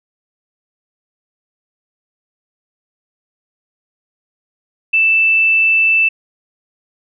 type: tone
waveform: sine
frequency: 2648 Hz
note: E7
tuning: 7 cents sharp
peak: -9 dBFS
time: 4.93-6.09 s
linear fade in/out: 10 ms
effects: none